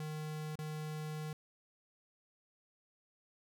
square tone with dropouts, 153.9 Hz, D#3, 19 cents flat, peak -40 dBFS, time 0-1.33 s, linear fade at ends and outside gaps 2 ms, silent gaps 0.556-0.589 s, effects none

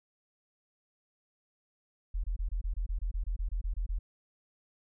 sine tone bursts, 41.58 Hz, E1, 16 cents sharp, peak -29 dBFS, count 15, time 2.14-3.99 s, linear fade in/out 10 ms, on 100 ms, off 25 ms, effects none

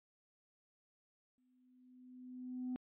sine tone with exponential growth, 252.3 Hz, B3, 37 cents sharp, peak -35 dBFS, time 1.38-2.76 s, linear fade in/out 0 ms, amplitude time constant 300 ms, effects tanh soft clip ceiling -35 dBFS + resampled to 8000 Hz

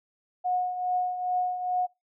sine tone with tremolo, 727 Hz, F#5, 31 cents flat, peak -22 dBFS, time 0.44-1.87 s, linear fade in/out 20 ms, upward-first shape triangle, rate 2.4 Hz, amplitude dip 65%, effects noise-tail reverb RT60 0.2 s tail -23 dB re dry

